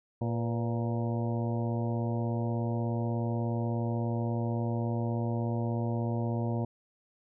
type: harmonic tone with a mistuned harmonic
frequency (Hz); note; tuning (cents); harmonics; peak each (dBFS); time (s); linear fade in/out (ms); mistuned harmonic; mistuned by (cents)
116.54; A#2; 0; 1 / 2 / 3 / 4 / 5 / 6 / 7 / 8; -30 / -34 / -39 / -41 / -41 / -43 / -48 / -45; 0.21-6.65; 5; 4; +72
effects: none